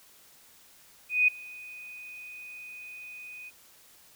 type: tone with ADSR envelope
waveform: sine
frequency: 2489 Hz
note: D#7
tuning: in tune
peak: -17 dBFS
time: 1.09-3.51 s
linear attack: 190 ms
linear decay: 5 ms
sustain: -24 dB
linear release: 30 ms
effects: white hiss -57 dBFS RMS until 4.15 s